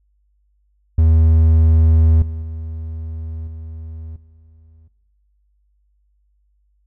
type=tone with level steps; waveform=triangle; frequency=80.2 Hz; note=E2; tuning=47 cents flat; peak=-7 / -21 / -23 / -27 / -43 dBFS; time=0.98-4.88 s; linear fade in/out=5 ms; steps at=2.22 / 2.42 / 3.47 / 4.16 s; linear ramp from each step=2 ms; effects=noise-tail reverb RT60 0.9 s tail -19 dB re dry + added 50 Hz sine -58 dBFS peak until 6.86 s